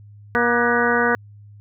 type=harmonic tone with a mistuned harmonic; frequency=238.2 Hz; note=A#3; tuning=38 cents sharp; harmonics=1 / 2 / 3 / 4 / 5 / 6 / 7 / 8; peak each=-24 / -21 / -26 / -26 / -25 / -21 / -26 / -26 dBFS; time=0.35-1.15 s; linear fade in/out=0 ms; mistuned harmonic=6; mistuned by=+66 cents; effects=added 103 Hz sine -41 dBFS peak until 1.6 s